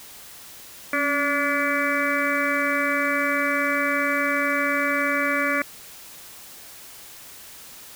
harmonic tone with a mistuned harmonic, 287.6 Hz, D4, 36 cents flat, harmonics 1 / 2 / 4 / 5 / 6 / 7 / 8, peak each -28 / -28 / -28 / -28 / -28 / -28 / -28 dBFS, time 0.93-5.62 s, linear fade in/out 2 ms, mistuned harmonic 1, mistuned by -54 cents, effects white hiss -43 dBFS RMS until 7.95 s

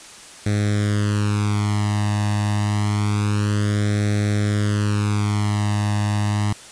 sawtooth tone with flanger, 103.83 Hz, G#2, in tune, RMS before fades -20 dBFS, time 0.46-6.53 s, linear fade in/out 5 ms, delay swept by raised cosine 0.51 to 1.09 ms, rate 0.27 Hz, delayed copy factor +1, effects white hiss -41 dBFS RMS until 6.71 s + resampled to 22050 Hz

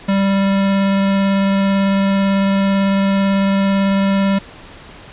square tone with vibrato, 196 Hz, G3, in tune, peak -13 dBFS, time 0.08-4.39 s, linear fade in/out 10 ms, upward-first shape sine, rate 18 Hz, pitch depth 8 cents each way, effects pink hiss -38 dBFS RMS until 5.12 s + resampled to 8000 Hz

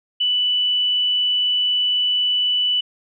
sine tone, 2974 Hz, F#7, 8 cents sharp, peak -16 dBFS, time 0.2-2.81 s, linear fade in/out 10 ms, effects none

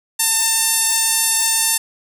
sawtooth tone with band-pass filter, 898 Hz, A5, 35 cents sharp, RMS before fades -17 dBFS, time 0.19-1.78 s, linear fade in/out 10 ms, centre 9600 Hz, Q 1.8, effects none

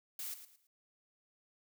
blue noise with echo, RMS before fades -42 dBFS, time 0.19-0.34 s, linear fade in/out 2 ms, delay 110 ms, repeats 3, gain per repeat -11 dB, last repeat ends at 0.67 s, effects none

